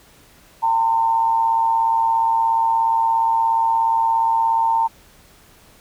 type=tone with amplitude modulation; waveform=sine; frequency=909 Hz; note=A#5; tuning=44 cents flat; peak=-12 dBFS; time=0.62-4.88 s; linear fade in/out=20 ms; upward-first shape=sine; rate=117 Hz; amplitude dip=55%; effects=pink hiss -50 dBFS RMS until 5.8 s